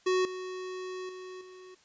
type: tone with level steps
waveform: square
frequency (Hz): 370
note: F#4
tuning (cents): 0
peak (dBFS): -25 / -37 / -42 / -48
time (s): 0.06-1.75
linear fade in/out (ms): 10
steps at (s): 0.25 / 1.09 / 1.41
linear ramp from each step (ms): 2
effects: white hiss -63 dBFS RMS until 1.84 s + resampled to 16000 Hz